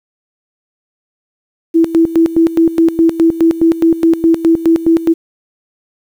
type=tone with tremolo; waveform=sine; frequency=329.6 Hz; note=E4; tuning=in tune; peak=-5 dBFS; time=1.74-5.14 s; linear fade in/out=20 ms; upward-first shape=square; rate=4.8 Hz; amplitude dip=80%; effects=7-bit